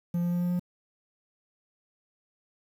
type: tone with pitch steps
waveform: triangle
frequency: 173.2 / 174.3 / 175.42 / 176.53 / 177.66 Hz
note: F3 / F3 / F3 / F3 / F3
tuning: -14 / -3 / +8 / +19 / +30 cents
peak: -23 dBFS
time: 0.14-0.595 s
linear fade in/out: 5 ms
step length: 91 ms
effects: 9-bit